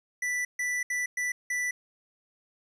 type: tone bursts at uneven times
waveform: square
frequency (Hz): 1975.5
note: B6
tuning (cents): 0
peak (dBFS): -28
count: 5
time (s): 0.22-0.45 / 0.59-0.83 / 0.9-1.06 / 1.17-1.32 / 1.5-1.71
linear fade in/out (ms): 5
effects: low-pass 11000 Hz 12 dB/octave + 11-bit